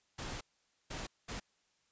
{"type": "noise bursts at uneven times", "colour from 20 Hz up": "pink", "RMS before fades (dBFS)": -42, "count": 3, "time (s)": [[0.18, 0.41], [0.9, 1.07], [1.28, 1.4]], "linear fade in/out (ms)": 10, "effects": ["white hiss -75 dBFS RMS until 1.91 s", "resampled to 16000 Hz"]}